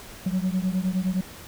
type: beating tone pair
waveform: sine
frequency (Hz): 181.7 / 191.4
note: F#3 / G3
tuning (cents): -31 / -41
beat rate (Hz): 9.7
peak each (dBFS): -23 / -24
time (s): 0.26-1.21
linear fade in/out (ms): 5
effects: tanh soft clip ceiling -19 dBFS + pink hiss -43 dBFS RMS until 1.47 s